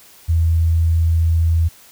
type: tone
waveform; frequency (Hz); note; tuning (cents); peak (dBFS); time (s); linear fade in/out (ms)
sine; 82.41; E2; 0; -12; 0.28-1.69; 20
effects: white hiss -46 dBFS RMS until 1.91 s